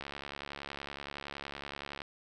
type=click train; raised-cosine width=0.3 ms; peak=-24 dBFS; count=143; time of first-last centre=0.01-2.018 s; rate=70.7 Hz; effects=none